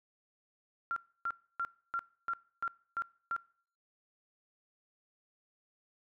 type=tone bursts; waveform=sine; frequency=1377 Hz; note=F6; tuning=25 cents flat; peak=-31 dBFS; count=8; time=0.91-3.364 s; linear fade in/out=0 ms; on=53 ms; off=290 ms; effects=noise-tail reverb RT60 0.5 s tail -22 dB re dry